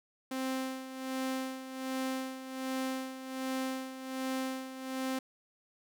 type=tone with tremolo; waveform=sawtooth; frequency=262.1 Hz; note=C4; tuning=3 cents sharp; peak=-28 dBFS; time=0.31-5.19 s; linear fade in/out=5 ms; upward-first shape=sine; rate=1.3 Hz; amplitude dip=70%; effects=none